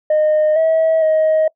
sine tone with pitch steps, 614 / 644 / 629 Hz, D#5 / E5 / D#5, -23 / -41 / +19 cents, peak -9 dBFS, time 0.1-1.48 s, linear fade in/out 5 ms, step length 460 ms, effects noise-tail reverb RT60 0.1 s tail -24 dB re dry + tanh soft clip ceiling -9 dBFS

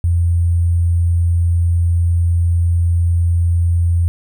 sine tone with sample-and-hold, 85.5 Hz, F2, 36 cents flat, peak -11 dBFS, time 0.04-4.08 s, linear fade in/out 0 ms, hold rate 8820 Hz, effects none

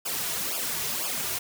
white noise with flanger, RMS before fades -30 dBFS, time 0.05-1.39 s, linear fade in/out 10 ms, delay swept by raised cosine 0.5 to 3.9 ms, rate 2 Hz, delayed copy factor -0.95, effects none

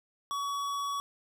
sine tone with tanh clipping, 1129 Hz, C#6, 31 cents sharp, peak -33 dBFS, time 0.31-1 s, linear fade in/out 0 ms, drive 18 dB, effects none

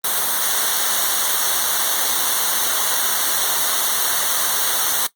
white noise with comb filter, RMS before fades -19 dBFS, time 0.04-5.07 s, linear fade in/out 5 ms, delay 0.4 ms, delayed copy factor -0.9, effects noise-tail reverb RT60 0.1 s tail -17 dB re dry + Opus 32 kbps

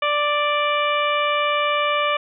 harmonic tone, 588 Hz, D5, 2 cents sharp, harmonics 1 / 2 / 3 / 4 / 5 / 6, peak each -23 / -21 / -30 / -25 / -28 / -34 dBFS, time 0.02-2.17 s, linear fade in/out 5 ms, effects none

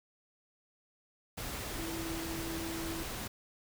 sine tone in noise, 329.3 Hz, E4, 2 cents flat, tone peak -39 dBFS, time 1.78-3.04 s, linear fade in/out 10 ms, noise pink, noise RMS -40 dBFS, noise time 1.37-3.28 s, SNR -2 dB, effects none

